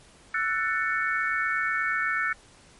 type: chord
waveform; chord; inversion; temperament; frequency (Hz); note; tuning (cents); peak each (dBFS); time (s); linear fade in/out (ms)
sine; F# minor seventh; third; just; 1332 / 1480 / 1776 / 2220; E6 / F#6 / A6 / C#7; +18 / 0 / +16 / +2; -30 / -29 / -28 / -31; 0.34-2.33; 5
effects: pink hiss -54 dBFS RMS until 2.79 s + MP3 48 kbps